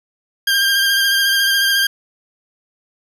20% pulse tone with vibrato, 1597 Hz, G6, 32 cents sharp, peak -8 dBFS, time 0.47-1.87 s, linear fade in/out 5 ms, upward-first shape square, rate 14 Hz, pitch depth 18 cents each way, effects none

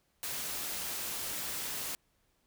white noise with amplitude modulation, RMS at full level -36 dBFS, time 0.23-1.95 s, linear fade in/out 0 ms, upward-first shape sine, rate 294 Hz, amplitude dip 35%, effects pink hiss -74 dBFS RMS until 2.46 s

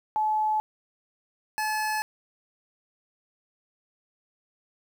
sine / 25% pulse tone pair in turn, 860 / 860 Hz, A5 / A5, -40 / -40 cents, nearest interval unison, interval 0 cents, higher neither, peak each -22 dBFS, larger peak neither, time 0.16-0.6 / 1.58-2.02 s, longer neither, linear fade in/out 0 ms, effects 10-bit

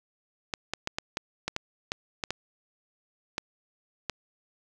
clicks, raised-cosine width 0.2 ms, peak -12 dBFS, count 12, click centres 0.538 / 0.736 / 0.874 / 0.985 / 1.171 / 1.48 / 1.564 / 1.919 / 2.238 / 2.306 / 3.381 / 4.097 s, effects none

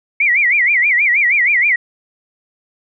sine tone with vibrato, 2146 Hz, C7, 43 cents sharp, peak -10 dBFS, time 0.2-1.76 s, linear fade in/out 5 ms, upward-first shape sine, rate 6.3 Hz, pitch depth 210 cents each way, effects none

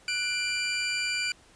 25% pulse tone pair together, 1480 / 2368 Hz, F#6 / D7, 0 / +14 cents, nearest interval minor sixth, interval 814 cents, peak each -30 / -24 dBFS, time 0.08-1.32 s, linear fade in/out 2 ms, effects pink hiss -57 dBFS RMS until 1.55 s + resampled to 22050 Hz

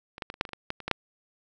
clicks, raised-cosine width 0.3 ms, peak -25 / -16 / -19 / -30 / -8 / -21 / -30 / -20 / -14 / -25 / -15 / -6 dBFS, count 12, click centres 0.181 / 0.222 / 0.301 / 0.341 / 0.411 / 0.452 / 0.491 / 0.533 / 0.704 / 0.803 / 0.88 / 0.913 s, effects none

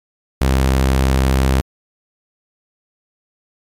sawtooth tone, 66 Hz, C2, 16 cents sharp, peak -8 dBFS, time 0.41-1.61 s, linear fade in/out 0 ms, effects MP3 96 kbps

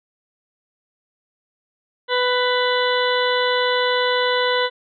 harmonic tone, 496.9 Hz, B4, 11 cents sharp, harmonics 1 / 2 / 3 / 4 / 6 / 7 / 8, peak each -20 / -23 / -25 / -26 / -28 / -28 / -29 dBFS, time 2.08-4.7 s, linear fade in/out 50 ms, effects none

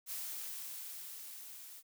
blue noise with level ramp, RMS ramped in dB -41 to -52 dBFS, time 0.06-1.83 s, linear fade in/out 50 ms, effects none

